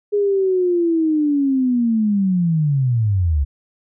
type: linear sweep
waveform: sine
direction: down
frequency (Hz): 415.3 to 66.3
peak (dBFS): -14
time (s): 0.12-3.45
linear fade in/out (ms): 20
effects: none